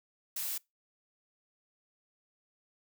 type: noise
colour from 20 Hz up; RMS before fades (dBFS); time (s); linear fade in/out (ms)
blue; -36; 0.36-0.58; 5
effects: noise-tail reverb RT60 0.2 s tail -24 dB re dry